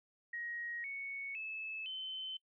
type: tone with pitch steps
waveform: sine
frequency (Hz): 1887 / 2218 / 2608 / 3065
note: A#6 / C#7 / E7 / G7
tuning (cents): +21 / 0 / -19 / -40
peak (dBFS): -40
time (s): 0.33-2.37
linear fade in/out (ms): 5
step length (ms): 510
effects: noise-tail reverb RT60 0.1 s tail -21 dB re dry